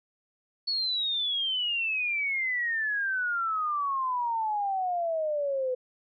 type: exponential sweep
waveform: sine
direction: down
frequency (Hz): 4435 to 500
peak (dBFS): -26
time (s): 0.67-5.75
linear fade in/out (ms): 10
effects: none